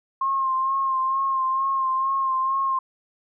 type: tone with vibrato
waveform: sine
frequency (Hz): 1066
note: C6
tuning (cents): +32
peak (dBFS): -20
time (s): 0.21-2.79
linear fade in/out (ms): 5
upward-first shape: sine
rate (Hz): 2.2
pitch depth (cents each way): 31
effects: none